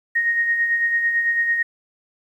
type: tone with tremolo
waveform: sine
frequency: 1864.7 Hz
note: A#6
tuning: in tune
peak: -15 dBFS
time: 0.15-1.63 s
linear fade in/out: 10 ms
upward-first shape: sine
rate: 9 Hz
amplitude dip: 45%
effects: 9-bit